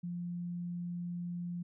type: tone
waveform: sine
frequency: 174.61 Hz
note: F3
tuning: in tune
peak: -36 dBFS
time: 0.03-1.63 s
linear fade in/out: 10 ms
effects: none